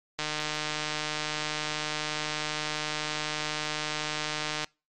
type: click train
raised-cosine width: 0.2 ms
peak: -13 dBFS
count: 678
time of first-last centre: 0.19-4.644 s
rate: 152 Hz
effects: noise-tail reverb RT60 0.3 s tail -26 dB re dry + MP3 64 kbps